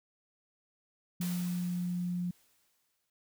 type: tone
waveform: sine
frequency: 177.4 Hz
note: F3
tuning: 27 cents sharp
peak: -31 dBFS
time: 1.2-2.31 s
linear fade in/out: 5 ms
type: noise with exponential decay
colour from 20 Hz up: white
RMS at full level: -42 dBFS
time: 1.21-3.1 s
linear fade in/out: 2 ms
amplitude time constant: 410 ms
effects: none